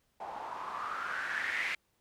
blue noise with low-pass filter sweep, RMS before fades -37 dBFS, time 0.2-1.75 s, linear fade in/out 5 ms, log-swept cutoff 780 to 2200 Hz, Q 6.2, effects pink hiss -75 dBFS RMS until 2 s

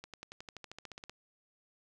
accelerating click train, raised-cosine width 0.2 ms, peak -28 dBFS, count 15, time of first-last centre 0.04-1.096 s, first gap 97 ms, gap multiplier 0.96, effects none

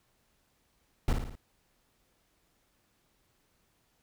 brown noise with echo, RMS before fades -25 dBFS, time 1.08-1.13 s, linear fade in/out 2 ms, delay 56 ms, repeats 4, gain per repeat -5 dB, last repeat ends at 1.354 s, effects pink hiss -72 dBFS RMS until 4.02 s

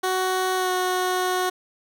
15% pulse tone with pitch glide, 372.3 to 367 Hz, F#4 to F#4, +11 to -14 cents, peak -15 dBFS, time 0.03-1.5 s, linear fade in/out 10 ms, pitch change -25 cents, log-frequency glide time 0.56-0.71 s, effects none

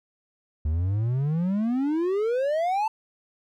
triangle exponential sweep, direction up, 73.42 to 898 Hz, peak -20 dBFS, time 0.65-2.88 s, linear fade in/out 5 ms, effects none

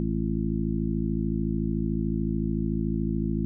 harmonic tone with a mistuned harmonic, 53.7 Hz, A1, 41 cents flat, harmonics 1 / 2 / 3 / 4 / 5 / 6, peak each -31 / -35 / -30 / -29 / -34 / -33 dBFS, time 0-3.45 s, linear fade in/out 0 ms, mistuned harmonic 6, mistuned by +73 cents, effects none

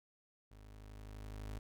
30% pulse tone with level ramp, 51.91 Hz, G#1, in tune, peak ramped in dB -53 to -39 dBFS, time 0.51-1.59 s, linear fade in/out 5 ms, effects none

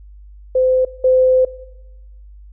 sine tone pair in turn, 514 / 514 Hz, C5 / C5, -31 / -31 cents, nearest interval unison, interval 0 cents, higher neither, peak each -11 / -9 dBFS, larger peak second, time 0.55-0.85 / 1.04-1.45 s, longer second, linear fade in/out 5 ms, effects noise-tail reverb RT60 1.0 s tail -18 dB re dry + added 50 Hz sine -37 dBFS peak until 2.52 s

